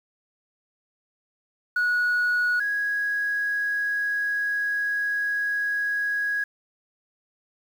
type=tone pair in turn; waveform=sine; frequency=1461 / 1658 Hz; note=F#6 / G#6; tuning=-22 / -3 cents; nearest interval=major second; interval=219 cents; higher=second; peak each=-18 / -22 dBFS; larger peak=first; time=1.76-2.6 / 2.6-6.44 s; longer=second; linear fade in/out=5 ms; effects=tanh soft clip ceiling -18 dBFS + 8-bit